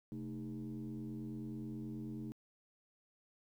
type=tone with frequency modulation; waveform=sine; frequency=219.2 Hz; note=A3; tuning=6 cents flat; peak=-40 dBFS; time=0.12-2.32 s; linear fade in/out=0 ms; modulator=89.3 Hz; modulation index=1.2; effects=tanh soft clip ceiling -37 dBFS + 12-bit